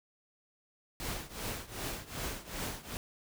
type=noise with tremolo; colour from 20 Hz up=pink; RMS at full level=-36 dBFS; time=1-2.97 s; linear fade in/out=0 ms; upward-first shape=triangle; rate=2.6 Hz; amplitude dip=90%; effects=none